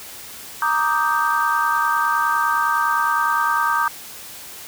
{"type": "chord", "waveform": "sine", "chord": "Eb major seventh", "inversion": "second", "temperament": "equal", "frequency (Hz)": [932.3, 1174.7, 1244.5, 1568], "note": ["Bb5", "D6", "Eb6", "G6"], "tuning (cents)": [0, 0, 0, 0], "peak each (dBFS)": -22, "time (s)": [0.62, 3.88], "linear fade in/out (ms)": 2, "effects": ["white hiss -37 dBFS RMS until 4.67 s"]}